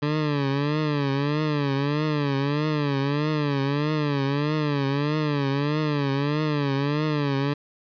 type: tone with vibrato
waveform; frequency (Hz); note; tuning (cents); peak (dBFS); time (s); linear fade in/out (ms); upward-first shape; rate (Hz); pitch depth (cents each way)
20% pulse; 145.3; D3; -18; -17; 0.02-7.54; 10; triangle; 1.6; 120
effects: resampled to 11025 Hz + 8-bit